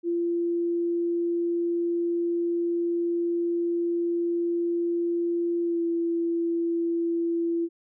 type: tone with pitch glide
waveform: sine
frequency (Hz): 342.6 to 337.1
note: F4 to E4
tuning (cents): -33 to +39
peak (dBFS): -23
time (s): 0.03-7.69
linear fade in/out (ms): 50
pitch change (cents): -28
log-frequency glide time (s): 5.62-5.82
effects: none